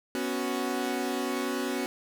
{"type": "chord", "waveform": "sawtooth", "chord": "B suspended second", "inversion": "none", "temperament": "equal", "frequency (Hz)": [246.9, 277.2, 370], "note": ["B3", "C#4", "F#4"], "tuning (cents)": [0, 0, 0], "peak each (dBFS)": -29, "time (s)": [0.15, 1.86], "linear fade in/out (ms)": 0, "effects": []}